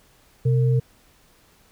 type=tone pair together; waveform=sine; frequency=128.1 / 455.6 Hz; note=C3 / A#4; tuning=-36 / -40 cents; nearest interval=octave + minor seventh; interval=2196 cents; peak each=-16 / -27 dBFS; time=0.45-0.8 s; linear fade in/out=10 ms; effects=pink hiss -57 dBFS RMS until 1.71 s